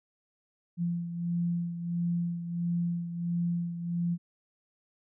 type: beating tone pair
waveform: sine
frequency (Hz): 171.8 / 173.3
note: F3 / F3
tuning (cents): -28 / -13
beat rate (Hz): 1.5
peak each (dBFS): -29 / -36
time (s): 0.77-4.18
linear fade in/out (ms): 50
effects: none